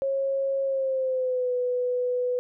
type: tone with pitch glide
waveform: sine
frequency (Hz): 544 to 496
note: C#5 to B4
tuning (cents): -33 to +7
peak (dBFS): -23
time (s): 0.02-2.39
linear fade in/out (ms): 0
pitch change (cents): -160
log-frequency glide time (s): 0.64-1.53
effects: none